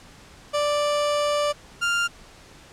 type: tone pair in turn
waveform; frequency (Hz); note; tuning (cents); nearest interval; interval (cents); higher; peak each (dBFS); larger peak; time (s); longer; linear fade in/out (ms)
30% pulse; 587.3 / 1396.8; D5 / F6; 0 / 0; octave + minor third; 1500; second; -18 / -18; neither; 0.53-1.53 / 1.81-2.08; first; 20
effects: pink hiss -48 dBFS RMS until 2.72 s + low-pass 8000 Hz 12 dB/octave